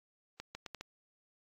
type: accelerating click train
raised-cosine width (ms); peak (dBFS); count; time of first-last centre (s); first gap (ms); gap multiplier
0.2; -25; 5; 0.4-0.81; 150; 0.75
effects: AAC 32 kbps